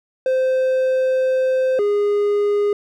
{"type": "tone pair in turn", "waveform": "triangle", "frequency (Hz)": [519, 411], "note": ["C5", "G#4"], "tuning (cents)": [-14, -18], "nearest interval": "major third", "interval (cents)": 404, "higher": "first", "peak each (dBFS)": -13, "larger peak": "neither", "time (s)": [[0.26, 1.79], [1.79, 2.73]], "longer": "first", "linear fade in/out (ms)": 2, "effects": []}